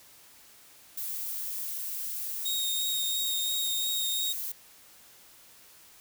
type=noise; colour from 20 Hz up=violet; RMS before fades=-35 dBFS; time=0.97-4.52 s; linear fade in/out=5 ms
type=tone with vibrato; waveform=sawtooth; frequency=3729 Hz; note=A#7; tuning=in tune; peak=-26 dBFS; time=2.45-4.33 s; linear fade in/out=10 ms; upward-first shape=sine; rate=2.9 Hz; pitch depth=17 cents each way
effects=white hiss -55 dBFS RMS until 6 s